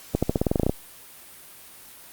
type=accelerating click train; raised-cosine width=2 ms; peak=-7 dBFS; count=12; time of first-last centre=0.15-0.695 s; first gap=76 ms; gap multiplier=0.91; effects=white hiss -46 dBFS RMS until 2.12 s + Opus 48 kbps